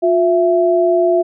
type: tone pair together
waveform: sine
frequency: 356.5 / 665.3 Hz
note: F4 / E5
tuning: +36 / +16 cents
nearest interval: major seventh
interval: 1080 cents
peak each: -13 dBFS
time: 0.02-1.23 s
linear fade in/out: 20 ms
effects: none